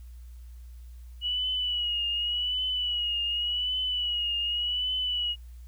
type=tone with vibrato; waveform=sine; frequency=2924 Hz; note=F#7; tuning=21 cents flat; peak=-26 dBFS; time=1.21-5.36 s; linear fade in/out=50 ms; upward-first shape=triangle; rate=0.87 Hz; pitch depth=63 cents each way; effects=added 60 Hz sine -42 dBFS peak until 5.67 s + white hiss -65 dBFS RMS until 5.67 s